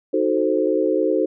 sine chord, D# diminished seventh, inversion none, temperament equal, 311.1 / 370 / 440 / 523.3 Hz, D#4 / F#4 / A4 / C5, 0 / 0 / 0 / 0 cents, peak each -22 dBFS, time 0.13-1.26 s, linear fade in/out 10 ms, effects none

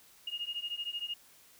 sine beating tone pair, 2845 / 2858 Hz, F7 / F7, +31 / +39 cents, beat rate 13 Hz, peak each -39 / -38 dBFS, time 0.27-1.14 s, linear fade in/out 5 ms, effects white hiss -60 dBFS RMS until 1.59 s

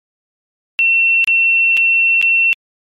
sine tone with dropouts, 2707 Hz, E7, 45 cents sharp, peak -9 dBFS, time 0.79-2.53 s, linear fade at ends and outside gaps 0 ms, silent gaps 1.243-1.275 / 1.769-1.774 / 2.215-2.226 s, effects MP3 64 kbps

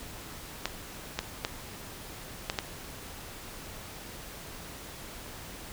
clicks, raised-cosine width 0.2 ms, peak -11 dBFS, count 5, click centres 0.656 / 1.19 / 1.449 / 2.499 / 2.588 s, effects pink hiss -44 dBFS RMS until 5.72 s

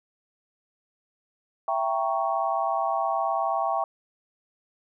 sine chord, E diminished seventh, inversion none, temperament equal with one note detuned, 665 / 784 / 932.3 / 1108.7 Hz, E5 / G5 / Bb5 / Db6, +15 / 0 / 0 / 0 cents, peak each -28 / -27 / -32 / -29 dBFS, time 1.68-3.84 s, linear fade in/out 2 ms, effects none

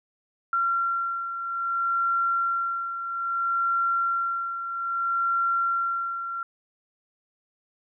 sine beating tone pair, 1370 / 1370.61 Hz, F6 / F6, -34 / -33 cents, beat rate 0.61 Hz, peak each -24 / -31 dBFS, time 0.53-6.43 s, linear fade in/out 2 ms, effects none

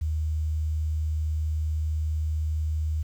sine tone, 77.7 Hz, D#2, 2 cents flat, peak -24 dBFS, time 0.01-3.03 s, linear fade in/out 10 ms, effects 9-bit

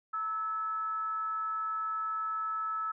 sine tone with frequency modulation, 1306 Hz, E6, 17 cents flat, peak -31 dBFS, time 0.13-2.92 s, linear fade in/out 10 ms, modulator 386 Hz, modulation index 0.25, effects none

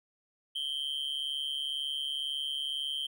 triangle tone with amplitude modulation, 3136 Hz, G7, in tune, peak -27 dBFS, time 0.55-3.07 s, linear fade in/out 10 ms, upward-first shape sine, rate 142 Hz, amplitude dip 80%, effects none

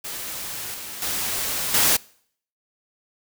white noise with level steps, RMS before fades -32 / -35 / -26 / -18 dBFS, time 0.04-1.97 s, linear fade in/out 10 ms, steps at 0.74 / 1.02 / 1.74 s, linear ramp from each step 2 ms, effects noise-tail reverb RT60 0.6 s tail -24 dB re dry

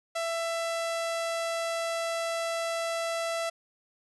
sawtooth tone, 666 Hz, E5, 18 cents sharp, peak -25 dBFS, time 0.15-3.5 s, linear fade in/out 10 ms, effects resampled to 24000 Hz

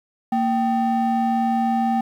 triangle ring-modulated tone, 505 Hz, B4, 39 cents sharp, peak -12 dBFS, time 0.32-2.01 s, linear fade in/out 5 ms, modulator 274 Hz, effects tanh soft clip ceiling -8 dBFS + 9-bit

